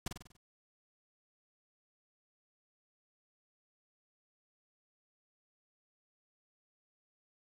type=noise with echo; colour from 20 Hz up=pink; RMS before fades=-35 dBFS; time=0.06-0.08 s; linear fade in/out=5 ms; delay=48 ms; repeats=6; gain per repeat=-5 dB; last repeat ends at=0.368 s; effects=low-pass 11000 Hz 12 dB/octave